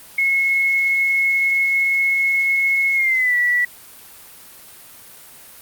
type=tone with pitch glide; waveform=sine; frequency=2178 to 1951.6 Hz; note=C#7 to B6; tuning=-31 to -21 cents; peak=-14 dBFS; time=0.18-3.65 s; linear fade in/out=5 ms; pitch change=-190 cents; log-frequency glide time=2.94-3.36 s; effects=white hiss -42 dBFS RMS until 5.61 s + Opus 32 kbps